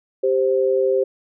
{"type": "tone pair together", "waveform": "sine", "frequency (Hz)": [392, 523.3], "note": ["G4", "C5"], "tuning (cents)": [0, 0], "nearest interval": "perfect fourth", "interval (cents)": 500, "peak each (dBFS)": -18, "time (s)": [0.23, 1.04], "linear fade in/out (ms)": 10, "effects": []}